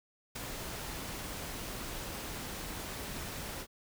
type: noise with ADSR envelope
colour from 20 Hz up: pink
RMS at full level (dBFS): -36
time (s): 0.35-3.67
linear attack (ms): 13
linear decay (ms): 3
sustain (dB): -5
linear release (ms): 61
effects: none